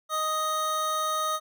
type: tone pair together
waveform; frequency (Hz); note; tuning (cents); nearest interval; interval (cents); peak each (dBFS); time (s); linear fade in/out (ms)
square; 624 / 1248; D#5 / D#6; +5 / +5; octave; 1200; -34 / -27; 0.09-1.4; 50
effects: none